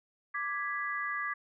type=chord; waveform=sine; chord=G# diminished; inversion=second; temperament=equal; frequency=1174.7 / 1661.2 / 1975.5 Hz; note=D6 / G#6 / B6; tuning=0 / 0 / 0 cents; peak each=-36 / -36 / -37 dBFS; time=0.34-1.34 s; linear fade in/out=10 ms; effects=none